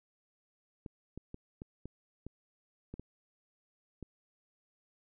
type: clicks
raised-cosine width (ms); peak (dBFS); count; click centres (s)
3; -30; 9; 0.862 / 1.176 / 1.344 / 1.619 / 1.856 / 2.266 / 2.94 / 2.996 / 4.027
effects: none